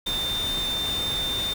sine tone in noise, 3599 Hz, A7, 38 cents sharp, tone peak -25 dBFS, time 0.06-1.54 s, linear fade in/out 10 ms, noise pink, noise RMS -33 dBFS, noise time 0.06-1.54 s, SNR +5 dB, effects none

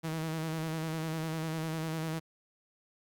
sawtooth tone with vibrato, 160.1 Hz, D#3, 50 cents sharp, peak -29 dBFS, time 0.03-2.2 s, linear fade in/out 20 ms, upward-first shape square, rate 10 Hz, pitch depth 31 cents each way, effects Opus 48 kbps

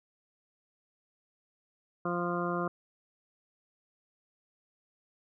harmonic tone, 174.6 Hz, F3, in tune, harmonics 1 / 2 / 3 / 4 / 6 / 7 / 8, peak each -35 / -35 / -38 / -39 / -38 / -37 / -41 dBFS, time 2.05-2.68 s, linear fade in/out 5 ms, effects none

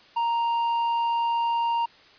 triangle tone with tanh clipping, 932.3 Hz, A#5, in tune, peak -23 dBFS, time 0.16-1.86 s, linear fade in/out 10 ms, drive 10 dB, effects white hiss -53 dBFS RMS until 2.18 s + resampled to 11025 Hz

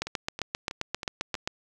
two click trains, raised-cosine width 0.2 ms, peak -18 / -11 dBFS, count 5 / 12, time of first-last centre 0.07-1.352 / 0.02-1.475 s, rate 3.12 / 7.56 Hz, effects none

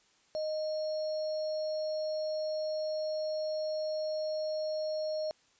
sine tone with sample-and-hold, 620 Hz, D#5, 6 cents flat, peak -31 dBFS, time 0.35-5.31 s, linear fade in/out 0 ms, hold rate 4900 Hz, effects white hiss -67 dBFS RMS until 5.59 s + resampled to 16000 Hz

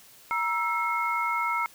sine tone cluster, 945 / 1324 / 2165 Hz, A#5 / E6 / C#7, +23 / +7 / -41 cents, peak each -29 / -28 / -30 dBFS, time 0.31-1.66 s, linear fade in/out 0 ms, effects white hiss -53 dBFS RMS until 1.74 s

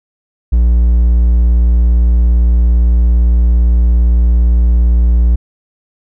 triangle tone, 58.8 Hz, A#1, 16 cents sharp, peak -4 dBFS, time 0.52-5.36 s, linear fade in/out 10 ms, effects none

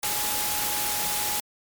sine tone in noise, 836 Hz, G#5, 11 cents sharp, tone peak -34 dBFS, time 0.03-1.4 s, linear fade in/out 2 ms, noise white, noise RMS -27 dBFS, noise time 0.03-1.4 s, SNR -10 dB, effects MP3 96 kbps

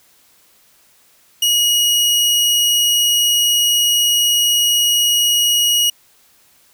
sawtooth tone, 2896 Hz, F#7, 38 cents flat, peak -9 dBFS, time 1.42-5.9 s, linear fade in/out 5 ms, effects white hiss -53 dBFS RMS until 6.73 s

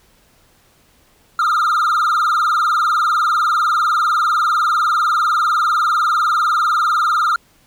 triangle tone with vibrato, 1300 Hz, E6, 24 cents flat, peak -11 dBFS, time 1.39-7.36 s, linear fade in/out 2 ms, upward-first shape sine, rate 20 Hz, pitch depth 140 cents each way, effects pink hiss -54 dBFS RMS until 7.66 s

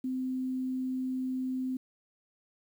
sine tone with quantisation, 258.1 Hz, C4, 23 cents flat, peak -30 dBFS, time 0.04-1.77 s, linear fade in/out 5 ms, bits 10, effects none

